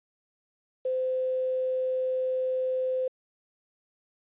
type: tone with quantisation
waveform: sine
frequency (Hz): 515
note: C5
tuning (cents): -28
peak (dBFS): -25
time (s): 0.85-3.08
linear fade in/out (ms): 5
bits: 9
effects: resampled to 8000 Hz